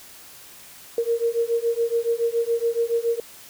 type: beating tone pair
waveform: sine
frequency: 462 / 469.1 Hz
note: A#4 / A#4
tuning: -16 / +11 cents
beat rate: 7.1 Hz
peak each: -23 dBFS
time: 0.98-3.2 s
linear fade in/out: 2 ms
effects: white hiss -45 dBFS RMS until 3.49 s